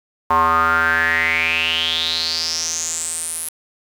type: tone with band-pass filter sweep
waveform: square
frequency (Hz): 82.1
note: E2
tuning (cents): -6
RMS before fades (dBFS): -19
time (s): 0.3-3.49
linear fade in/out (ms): 5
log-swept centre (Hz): 1000 to 11000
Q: 8
effects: 7-bit